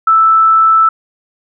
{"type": "tone", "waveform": "sine", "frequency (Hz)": 1318.5, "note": "E6", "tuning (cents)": 0, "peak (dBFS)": -5, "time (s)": [0.07, 0.89], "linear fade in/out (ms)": 5, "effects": []}